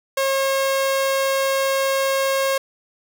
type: tone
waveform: sawtooth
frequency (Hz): 541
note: C#5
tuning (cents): -42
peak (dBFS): -14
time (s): 0.17-2.58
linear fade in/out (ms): 5
effects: none